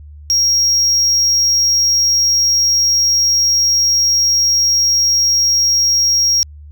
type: tone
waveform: triangle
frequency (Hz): 5600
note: F8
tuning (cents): +4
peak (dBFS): -9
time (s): 0.3-6.43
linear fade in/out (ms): 0
effects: added 74 Hz sine -33 dBFS peak until 6.71 s